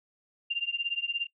sine tone with tremolo, 2789 Hz, F7, 3 cents flat, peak -24 dBFS, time 0.5-1.27 s, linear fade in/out 10 ms, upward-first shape triangle, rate 17 Hz, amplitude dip 100%, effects noise-tail reverb RT60 0.1 s tail -24 dB re dry

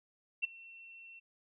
sine tone with ADSR envelope, 2707 Hz, E7, 45 cents sharp, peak -27 dBFS, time 0.42-1.2 s, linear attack 21 ms, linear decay 14 ms, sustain -23 dB, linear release 16 ms, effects none

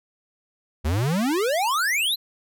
square exponential sweep, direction up, 70 to 4186 Hz, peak -21 dBFS, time 0.84-2.16 s, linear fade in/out 20 ms, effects none

